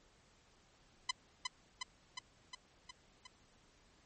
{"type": "tone with echo", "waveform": "10% pulse", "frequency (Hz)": 1011, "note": "B5", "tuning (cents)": 40, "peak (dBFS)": -23, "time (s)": [1.09, 1.11], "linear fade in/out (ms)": 5, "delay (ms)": 360, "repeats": 6, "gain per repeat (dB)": -3, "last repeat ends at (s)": 3.27, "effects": ["pink hiss -68 dBFS RMS until 4.05 s", "MP3 32 kbps"]}